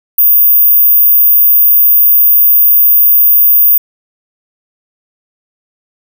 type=tone; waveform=sine; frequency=14917 Hz; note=A#9; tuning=in tune; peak=-3 dBFS; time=0.18-3.78 s; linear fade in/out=5 ms; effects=none